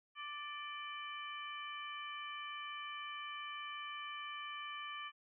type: harmonic tone with a mistuned harmonic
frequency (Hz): 587.3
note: D5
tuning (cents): 0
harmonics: 2 / 3 / 4 / 5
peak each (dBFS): -46 / -51 / -49 / -50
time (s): 0.15-5.12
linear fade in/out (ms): 50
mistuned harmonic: 5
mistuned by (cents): +46
effects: none